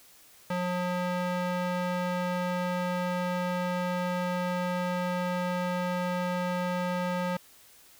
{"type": "tone with band-pass filter", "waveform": "square", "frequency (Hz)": 179.3, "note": "F3", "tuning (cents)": 46, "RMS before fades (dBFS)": -30, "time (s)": [0.5, 7.37], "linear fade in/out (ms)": 5, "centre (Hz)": 910, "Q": 0.54, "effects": ["white hiss -56 dBFS RMS until 7.99 s"]}